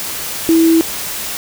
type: tone in noise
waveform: sine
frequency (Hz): 327.5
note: E4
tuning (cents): -11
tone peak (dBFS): -7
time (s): 0.49-0.81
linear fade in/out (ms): 0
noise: white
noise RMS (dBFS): -23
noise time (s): 0-1.37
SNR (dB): +13
effects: none